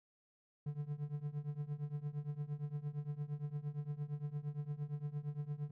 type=tone with tremolo; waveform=triangle; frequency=146.83 Hz; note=D3; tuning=in tune; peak=-33 dBFS; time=0.66-5.71 s; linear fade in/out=5 ms; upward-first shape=triangle; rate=8.7 Hz; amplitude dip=95%; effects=none